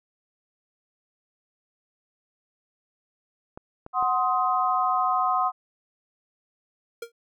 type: clicks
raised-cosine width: 1 ms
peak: -25 dBFS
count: 3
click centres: 3.575 / 3.864 / 4.026 s
type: chord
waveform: sine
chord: C diminished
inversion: second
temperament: equal with one note detuned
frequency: 740 / 1046.5 / 1256.8 Hz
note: Gb5 / C6 / Eb6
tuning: 0 / 0 / +17 cents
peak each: -25 dBFS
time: 3.93-5.52 s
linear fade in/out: 50 ms
type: tone with exponential decay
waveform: square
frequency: 466.2 Hz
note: A#4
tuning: in tune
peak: -30 dBFS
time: 7.02-7.12 s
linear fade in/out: 5 ms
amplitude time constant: 20 ms
effects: none